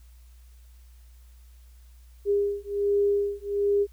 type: beating tone pair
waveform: sine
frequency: 404.4 / 405.7 Hz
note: G#4 / G#4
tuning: -46 / -41 cents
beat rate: 1.3 Hz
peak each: -25 dBFS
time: 2.25-3.87 s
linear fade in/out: 50 ms
effects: added 60 Hz sine -48 dBFS peak until 3.92 s + white hiss -64 dBFS RMS until 3.92 s